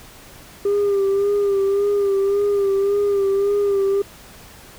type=tone with vibrato; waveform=sine; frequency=399.9 Hz; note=G4; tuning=35 cents sharp; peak=-13 dBFS; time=0.65-4.02 s; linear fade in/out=5 ms; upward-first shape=sine; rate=1.8 Hz; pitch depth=38 cents each way; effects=tanh soft clip ceiling -14 dBFS + pink hiss -43 dBFS RMS until 4.78 s